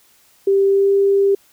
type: tone with pitch glide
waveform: sine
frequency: 392.9 to 396.1 Hz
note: G4 to G4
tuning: +4 to +18 cents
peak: -11 dBFS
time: 0.47-1.35 s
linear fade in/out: 5 ms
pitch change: +14 cents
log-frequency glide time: 0.68-0.91 s
effects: white hiss -54 dBFS RMS until 1.52 s